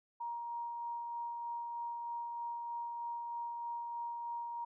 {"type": "tone with tremolo", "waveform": "sine", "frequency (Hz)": 942, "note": "A#5", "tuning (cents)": 18, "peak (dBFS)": -37, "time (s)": [0.2, 4.65], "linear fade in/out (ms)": 10, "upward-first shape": "sine", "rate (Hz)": 3.2, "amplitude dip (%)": 25, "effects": []}